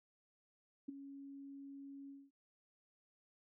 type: tone with ADSR envelope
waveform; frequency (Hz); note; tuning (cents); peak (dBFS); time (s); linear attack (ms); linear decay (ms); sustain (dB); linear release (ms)
sine; 277.2; C#4; 0; -38; 0.88-2.31; 10; 11; -11; 220
effects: none